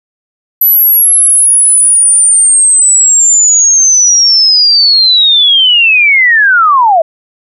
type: linear sweep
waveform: sine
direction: down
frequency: 12000 to 622.3 Hz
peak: -3 dBFS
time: 0.61-7.02 s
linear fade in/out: 5 ms
effects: none